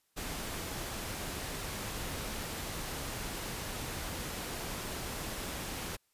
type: noise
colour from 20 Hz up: pink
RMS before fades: -39 dBFS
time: 0.16-5.97 s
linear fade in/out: 20 ms
effects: white hiss -75 dBFS RMS until 6.13 s + resampled to 32000 Hz